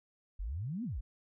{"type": "exponential two-way sweep", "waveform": "sine", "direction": "up then down", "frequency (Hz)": [41.2, 260, 41.2], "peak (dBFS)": -35, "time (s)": [0.39, 1.01], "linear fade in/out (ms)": 10, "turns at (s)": 0.84, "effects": []}